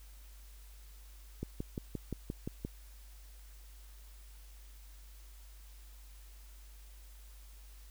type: click train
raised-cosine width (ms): 3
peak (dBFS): -24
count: 8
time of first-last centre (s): 1.43-2.65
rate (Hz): 5.74
effects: added 50 Hz sine -51 dBFS peak until 7.9 s + white hiss -62 dBFS RMS until 7.9 s